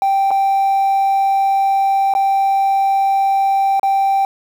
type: tone with dropouts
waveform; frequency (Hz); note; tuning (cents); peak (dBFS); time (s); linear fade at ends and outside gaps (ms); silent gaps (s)
triangle; 783; G5; -2; -9; 0.02-4.25; 1; 0.307-0.313 / 2.138-2.15 / 3.796-3.831
effects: tanh soft clip ceiling -7 dBFS + 7-bit